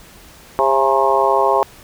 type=harmonic tone with a mistuned harmonic; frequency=134.4 Hz; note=C3; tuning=47 cents sharp; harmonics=3 / 4 / 5 / 6 / 7 / 8; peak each=-19 / -19 / -19 / -19 / -19 / -19 dBFS; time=0.59-1.63 s; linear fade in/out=0 ms; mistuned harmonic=6; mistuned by=+66 cents; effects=pink hiss -43 dBFS RMS until 1.83 s